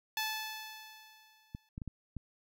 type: tone with exponential decay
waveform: 10% pulse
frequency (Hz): 870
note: A5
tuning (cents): -20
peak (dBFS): -23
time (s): 0.17-1.69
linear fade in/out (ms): 2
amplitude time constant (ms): 330
type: clicks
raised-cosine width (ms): 5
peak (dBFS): -28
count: 5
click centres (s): 1.549 / 1.779 / 1.818 / 1.877 / 2.167
effects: none